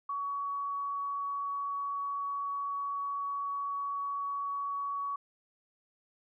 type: tone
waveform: sine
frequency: 1126 Hz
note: C#6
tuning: 27 cents sharp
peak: -32 dBFS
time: 0.09-5.16 s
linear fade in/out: 5 ms
effects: none